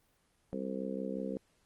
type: harmonic tone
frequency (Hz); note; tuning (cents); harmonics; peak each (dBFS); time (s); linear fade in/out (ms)
65.6; C2; +5; 3 / 4 / 5 / 6 / 7 / 8; -39 / -41 / -46 / -46 / -42 / -42; 0.53-1.37; 0
effects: pink hiss -72 dBFS RMS until 1.65 s + Opus 24 kbps